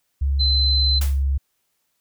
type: tone with pitch glide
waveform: sine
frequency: 69.3 to 68.46 Hz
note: C#2 to C#2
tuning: 0 to -21 cents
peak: -17 dBFS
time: 0.21-1.38 s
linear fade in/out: 10 ms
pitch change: -21 cents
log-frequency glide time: 1.06-1.15 s
type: tone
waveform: sine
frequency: 4061 Hz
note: B7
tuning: 48 cents sharp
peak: -18 dBFS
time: 0.39-1 s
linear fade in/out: 20 ms
type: noise with exponential decay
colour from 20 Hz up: white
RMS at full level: -26 dBFS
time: 1.01-1.23 s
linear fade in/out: 5 ms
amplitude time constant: 47 ms
effects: white hiss -71 dBFS RMS until 2 s